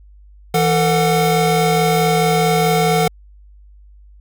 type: tone cluster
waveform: square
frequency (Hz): 164.4 / 448.6 / 732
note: E3 / A4 / F#5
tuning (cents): -4 / +34 / -19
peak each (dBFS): -18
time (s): 0.54-3.08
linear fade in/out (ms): 5
effects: added 50 Hz sine -41 dBFS peak until 4.2 s